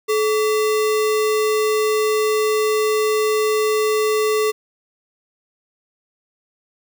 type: tone with sample-and-hold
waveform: sine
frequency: 430 Hz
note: A4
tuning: 40 cents flat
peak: -15 dBFS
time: 0.08-4.52 s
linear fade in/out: 20 ms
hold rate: 1575 Hz
effects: none